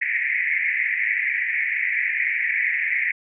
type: band-pass noise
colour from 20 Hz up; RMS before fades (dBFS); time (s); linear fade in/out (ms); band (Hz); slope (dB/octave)
white; -23; 0.01-3.12; 10; 1800 to 2300; 96
effects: none